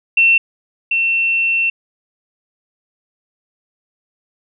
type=tone pair in turn; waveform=sine; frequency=2700 / 2700 Hz; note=E7 / E7; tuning=+41 / +41 cents; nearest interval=unison; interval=0 cents; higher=neither; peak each=-8 / -13 dBFS; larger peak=first; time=0.17-0.38 / 0.91-1.7 s; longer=second; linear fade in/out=5 ms; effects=none